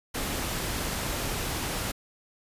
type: noise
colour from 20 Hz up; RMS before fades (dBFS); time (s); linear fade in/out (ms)
pink; -31; 0.14-1.92; 10
effects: resampled to 32000 Hz